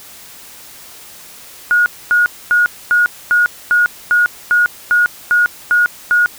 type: tone bursts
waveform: sine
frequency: 1443 Hz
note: F#6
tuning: 44 cents flat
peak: -8 dBFS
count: 12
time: 1.71-6.26 s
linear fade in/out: 0 ms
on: 150 ms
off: 250 ms
effects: white hiss -37 dBFS RMS until 6.38 s